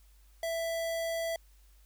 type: tone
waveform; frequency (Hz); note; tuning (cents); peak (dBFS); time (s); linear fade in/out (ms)
square; 662; E5; +7; -32; 0.43-1.36; 2
effects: added 50 Hz sine -57 dBFS peak until 1.85 s + white hiss -68 dBFS RMS until 1.85 s